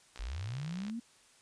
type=click train; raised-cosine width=0.2 ms; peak=-30 dBFS; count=48; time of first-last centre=0.16-0.898 s; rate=63.7 Hz
type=linear sweep; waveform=sine; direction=up; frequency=37.71 to 240.6 Hz; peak=-36 dBFS; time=0.19-1 s; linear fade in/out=10 ms
effects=white hiss -63 dBFS RMS until 1.41 s + resampled to 22050 Hz